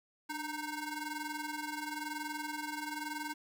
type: ring-modulated tone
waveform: 20% pulse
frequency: 617 Hz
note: D#5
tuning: 15 cents flat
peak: -30 dBFS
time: 0.29-3.34 s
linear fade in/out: 10 ms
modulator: 319 Hz
effects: none